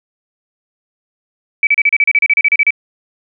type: tone bursts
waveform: sine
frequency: 2300 Hz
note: D7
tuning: 37 cents flat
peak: -7 dBFS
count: 15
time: 1.63-2.706 s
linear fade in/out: 2 ms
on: 40 ms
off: 34 ms
effects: none